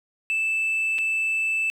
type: tone with dropouts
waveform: sine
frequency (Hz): 2637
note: E7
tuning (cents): 0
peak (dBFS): -19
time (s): 0.3-1.7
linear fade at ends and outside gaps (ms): 0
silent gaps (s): 0.983-0.987
effects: tanh soft clip ceiling -20 dBFS + 9-bit